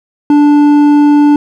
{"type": "tone with hard clipping", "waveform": "triangle", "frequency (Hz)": 292.7, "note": "D4", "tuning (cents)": -6, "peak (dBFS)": -5, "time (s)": [0.3, 1.36], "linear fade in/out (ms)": 2, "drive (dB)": 10, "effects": []}